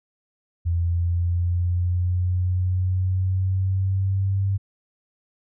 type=exponential sweep; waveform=sine; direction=up; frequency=84.9 to 98.2 Hz; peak=-19 dBFS; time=0.65-4.58 s; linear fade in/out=20 ms; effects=none